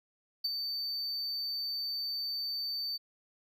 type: tone with ADSR envelope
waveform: triangle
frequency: 4570 Hz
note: D8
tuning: 48 cents flat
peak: -26 dBFS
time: 0.44-2.98 s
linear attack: 10 ms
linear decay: 27 ms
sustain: -6 dB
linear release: 23 ms
effects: none